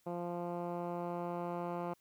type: tone with low-pass filter sweep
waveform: 10% pulse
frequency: 174 Hz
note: F3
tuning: 6 cents flat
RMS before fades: -39 dBFS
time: 0.06-1.94 s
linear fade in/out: 10 ms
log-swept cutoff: 750 to 1200 Hz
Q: 0.99
effects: white hiss -73 dBFS RMS until 2 s